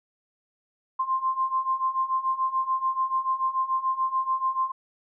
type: beating tone pair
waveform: sine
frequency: 1046 / 1052.9 Hz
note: C6 / C6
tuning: -1 / +11 cents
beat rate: 6.9 Hz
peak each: -28 / -25 dBFS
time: 0.99-4.72 s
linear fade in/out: 10 ms
effects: none